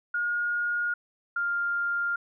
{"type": "tone pair in turn", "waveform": "sine", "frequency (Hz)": [1430, 1399.8], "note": ["F6", "F6"], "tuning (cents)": [41, 4], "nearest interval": "unison", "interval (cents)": 37, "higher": "first", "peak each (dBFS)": -25, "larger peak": "neither", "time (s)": [[0.14, 0.94], [1.36, 2.16]], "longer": "neither", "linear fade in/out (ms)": 5, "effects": []}